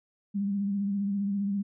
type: tone with vibrato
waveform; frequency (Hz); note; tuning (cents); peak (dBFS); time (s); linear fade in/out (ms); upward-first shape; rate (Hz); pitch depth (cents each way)
sine; 200; G3; +35; -26; 0.34-1.63; 20; sine; 15; 38
effects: none